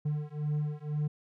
triangle beating tone pair, 148.6 / 150.6 Hz, D3 / D3, +21 / +44 cents, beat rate 2 Hz, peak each -31 dBFS, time 0.05-1.08 s, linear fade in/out 10 ms, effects none

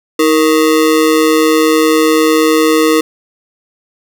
square ring-modulated tone, 392 Hz, G4, in tune, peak -5 dBFS, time 0.19-3.01 s, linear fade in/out 5 ms, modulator 74.6 Hz, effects none

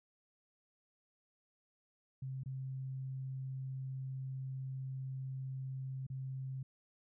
sine tone with dropouts, 132.3 Hz, C3, 20 cents sharp, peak -39 dBFS, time 2.22-6.63 s, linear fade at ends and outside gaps 5 ms, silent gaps 2.435-2.459 / 6.067-6.1 s, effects none

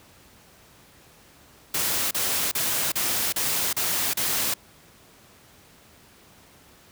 white noise bursts, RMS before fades -25 dBFS, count 7, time 1.74-4.54 s, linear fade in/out 5 ms, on 370 ms, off 35 ms, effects pink hiss -53 dBFS RMS until 6.91 s + high-pass 60 Hz 12 dB/octave

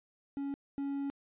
triangle tone pair in turn, 279.1 / 279.1 Hz, C#4 / C#4, +12 / +12 cents, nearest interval unison, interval 0 cents, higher neither, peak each -32 / -31 dBFS, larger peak second, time 0.37-0.54 / 0.78-1.1 s, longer second, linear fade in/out 0 ms, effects resampled to 8000 Hz

